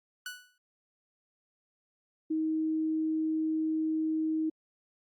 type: tone with exponential decay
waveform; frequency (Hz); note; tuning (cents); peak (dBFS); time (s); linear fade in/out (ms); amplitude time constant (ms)
sawtooth; 1480; F#6; 0; -31; 0.26-0.58; 2; 68
type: tone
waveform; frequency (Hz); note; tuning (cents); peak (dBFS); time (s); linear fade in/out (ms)
sine; 315.7; D#4; +25; -27; 2.3-4.5; 10
effects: Opus 48 kbps